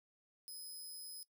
15% pulse tone with amplitude modulation, 5070 Hz, D#8, 32 cents sharp, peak -39 dBFS, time 0.48-1.23 s, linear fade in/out 0 ms, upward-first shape sine, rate 172 Hz, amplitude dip 45%, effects noise-tail reverb RT60 0.1 s tail -18 dB re dry

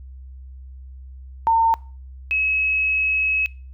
sine tone pair in turn, 908 / 2568 Hz, A#5 / E7, -46 / -46 cents, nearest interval octave + tritone, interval 1800 cents, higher second, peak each -13 / -18 dBFS, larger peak first, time 1.47-1.74 / 2.31-3.46 s, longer second, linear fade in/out 0 ms, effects noise-tail reverb RT60 0.4 s tail -24 dB re dry + added 65 Hz sine -36 dBFS peak until 3.73 s

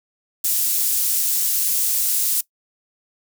pink high-pass noise, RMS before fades -20 dBFS, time 0.44-2.41 s, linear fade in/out 5 ms, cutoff 9400 Hz, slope 12 dB/octave, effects noise-tail reverb RT60 0.1 s tail -20 dB re dry

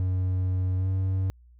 triangle tone with pitch glide, 92.5 to 94.66 Hz, F#2 to F#2, 0 to +40 cents, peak -21 dBFS, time 0-1.3 s, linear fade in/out 0 ms, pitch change +40 cents, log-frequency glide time 0.77-0.88 s, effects added 60 Hz sine -51 dBFS peak until 1.59 s

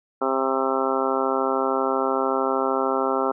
harmonic tone, 133.1 Hz, C3, 30 cents sharp, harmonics 2 / 3 / 4 / 5 / 6 / 7 / 8 / 9 / 10, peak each -29 / -26 / -27 / -30 / -29 / -31 / -31 / -32 / -28 dBFS, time 0.21-3.32 s, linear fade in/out 10 ms, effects none

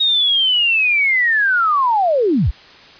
sine linear sweep, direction down, 3769 to 36.04 Hz, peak -12 dBFS, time 0-2.51 s, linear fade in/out 10 ms, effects white hiss -42 dBFS RMS until 2.99 s + resampled to 11025 Hz

